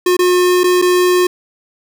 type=tone with dropouts; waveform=square; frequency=360.2 Hz; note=F#4; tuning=46 cents flat; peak=-10 dBFS; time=0.06-1.27 s; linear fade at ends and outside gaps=5 ms; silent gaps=0.168-0.19 / 0.635-0.64 / 0.817-0.822 s; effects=8-bit